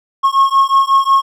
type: beating tone pair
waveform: triangle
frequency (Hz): 1085 / 1090.5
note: C#6 / C#6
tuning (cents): -37 / -29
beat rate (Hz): 5.5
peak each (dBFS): -10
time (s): 0.23-1.22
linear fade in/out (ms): 20
effects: none